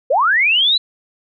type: linear sweep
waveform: sine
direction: up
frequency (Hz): 466.2 to 4057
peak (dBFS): -11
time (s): 0.1-0.78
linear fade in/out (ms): 10
effects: none